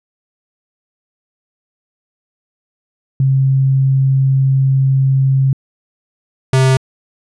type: tone pair in turn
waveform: sine / square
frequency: 134.3 / 131.61 Hz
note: C3 / C3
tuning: +46 / +11 cents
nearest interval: unison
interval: 35 cents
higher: first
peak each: -9 dBFS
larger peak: neither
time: 3.2-5.53 / 6.53-6.77 s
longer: first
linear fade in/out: 2 ms
effects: resampled to 24000 Hz